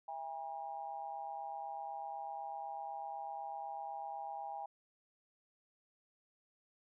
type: tone with amplitude modulation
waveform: sine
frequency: 808 Hz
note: G#5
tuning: 48 cents flat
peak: -37 dBFS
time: 0.08-4.66 s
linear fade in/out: 5 ms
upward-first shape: sine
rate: 148 Hz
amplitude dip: 85%
effects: none